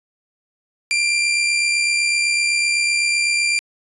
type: tone with amplitude modulation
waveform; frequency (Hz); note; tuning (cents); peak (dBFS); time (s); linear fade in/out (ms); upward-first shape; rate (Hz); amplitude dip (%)
sawtooth; 2374; D7; +18; -11; 0.91-3.59; 0; sine; 67.9; 35
effects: resampled to 24000 Hz